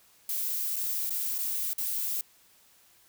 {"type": "noise with dropouts", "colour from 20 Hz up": "violet", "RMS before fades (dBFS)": -31, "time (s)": [0.29, 2.21], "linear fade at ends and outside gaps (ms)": 2, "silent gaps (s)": [[0.76, 0.764], [1.096, 1.105], [1.382, 1.386], [1.733, 1.781]], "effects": ["white hiss -61 dBFS RMS until 3.08 s"]}